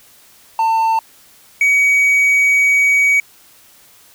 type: tone pair in turn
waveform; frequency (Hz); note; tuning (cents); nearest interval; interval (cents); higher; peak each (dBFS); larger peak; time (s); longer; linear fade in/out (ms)
triangle; 897 / 2260; A5 / C#7; +33 / +33; octave + major third; 1600; second; -10 / -8; second; 0.59-0.99 / 1.61-3.2; second; 2
effects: white hiss -47 dBFS RMS until 4.14 s